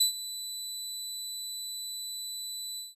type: tone with ADSR envelope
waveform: 25% pulse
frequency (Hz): 3984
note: B7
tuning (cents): +14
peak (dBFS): -16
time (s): 0-2.95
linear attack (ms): 9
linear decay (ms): 110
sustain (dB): -16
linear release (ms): 170
effects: resampled to 32000 Hz